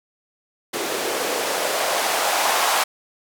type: noise with band-pass filter sweep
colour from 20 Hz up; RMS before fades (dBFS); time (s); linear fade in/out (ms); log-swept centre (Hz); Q
blue; -22; 0.73-2.84; 10; 370 to 870; 2
effects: none